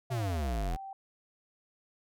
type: tone with pitch glide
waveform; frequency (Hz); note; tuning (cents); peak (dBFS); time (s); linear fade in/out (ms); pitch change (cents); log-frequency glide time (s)
sine; 689 to 777.9; F5 to G5; -24 to -14; -40; 0.1-0.93; 2; +210; 0.67-0.77
type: exponential sweep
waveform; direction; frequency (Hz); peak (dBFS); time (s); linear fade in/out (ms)
square; down; 132.4 to 38.38; -31; 0.1-0.77; 20
effects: none